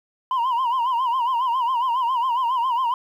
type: tone with vibrato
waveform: sine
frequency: 987.8 Hz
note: B5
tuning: in tune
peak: -16 dBFS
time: 0.31-2.94 s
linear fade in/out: 2 ms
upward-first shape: sine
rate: 7.3 Hz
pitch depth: 120 cents each way
effects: tanh soft clip ceiling -18 dBFS + 9-bit